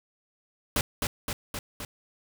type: noise with echo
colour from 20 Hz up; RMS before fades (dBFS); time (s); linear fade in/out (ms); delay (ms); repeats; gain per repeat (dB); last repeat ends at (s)
pink; -25; 0.76-0.81; 2; 260; 4; -3; 1.85
effects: none